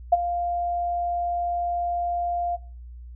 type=tone with ADSR envelope; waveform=sine; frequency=698.5 Hz; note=F5; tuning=in tune; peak=-11 dBFS; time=0.12-2.57 s; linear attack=9 ms; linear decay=31 ms; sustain=-12 dB; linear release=23 ms; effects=noise-tail reverb RT60 0.4 s tail -19 dB re dry + added 60 Hz sine -38 dBFS peak until 3.15 s